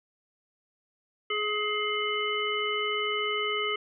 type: harmonic tone with a mistuned harmonic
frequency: 420.9 Hz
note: G#4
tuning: 23 cents sharp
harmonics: 1 / 3 / 5 / 7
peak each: -32 / -32 / -32 / -32 dBFS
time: 1.3-3.76 s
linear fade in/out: 5 ms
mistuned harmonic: 7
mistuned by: +25 cents
effects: none